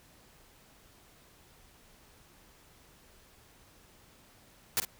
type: noise with echo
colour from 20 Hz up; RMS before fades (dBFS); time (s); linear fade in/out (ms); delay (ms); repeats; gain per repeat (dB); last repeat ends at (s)
white; -28; 4.77-4.8; 0; 49; 1; -9; 4.849
effects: pink hiss -60 dBFS RMS until 4.99 s